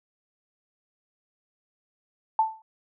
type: tone with exponential decay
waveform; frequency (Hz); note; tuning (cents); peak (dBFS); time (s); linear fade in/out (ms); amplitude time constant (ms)
sine; 882; A5; +4; -15; 2.39-2.62; 2; 49
effects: none